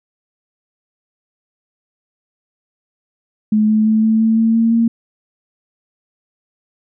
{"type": "tone with pitch steps", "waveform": "sine", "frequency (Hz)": [214, 216.2, 218.5, 220.8, 223.1, 225.4, 227.8, 230.2], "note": ["A3", "A3", "A3", "A3", "A3", "A3", "A#3", "A#3"], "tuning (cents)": [-48, -30, -12, 6, 24, 42, -40, -22], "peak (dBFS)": -10, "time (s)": [3.52, 4.88], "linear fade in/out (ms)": 5, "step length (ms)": 170, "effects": []}